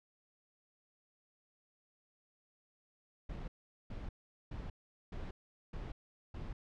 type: noise bursts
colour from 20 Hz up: brown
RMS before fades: -43 dBFS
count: 6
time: 3.29-6.53 s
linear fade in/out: 5 ms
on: 190 ms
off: 420 ms
effects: low-pass 4000 Hz 12 dB/octave